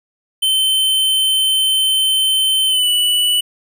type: tone with pitch glide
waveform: square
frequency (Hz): 3082 to 2962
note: G7 to F#7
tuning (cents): -30 to +1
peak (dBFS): -13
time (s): 0.42-3.41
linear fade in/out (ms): 10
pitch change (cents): -69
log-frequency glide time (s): 2.67-2.88
effects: none